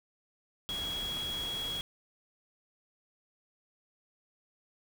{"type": "tone in noise", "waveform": "sine", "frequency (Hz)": 3322, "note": "G#7", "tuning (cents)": 0, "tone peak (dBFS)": -34, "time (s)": [0.69, 1.81], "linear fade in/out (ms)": 0, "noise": "pink", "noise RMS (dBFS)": -43, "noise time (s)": [0.69, 1.81], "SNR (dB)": 6, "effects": []}